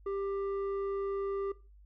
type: tone with low-pass filter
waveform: square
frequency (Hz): 394.8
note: G4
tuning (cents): +12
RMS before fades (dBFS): -35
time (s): 0.06-1.52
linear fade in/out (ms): 5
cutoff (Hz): 950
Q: 1.7
effects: noise-tail reverb RT60 0.3 s tail -18 dB re dry + added 50 Hz sine -54 dBFS peak until 1.85 s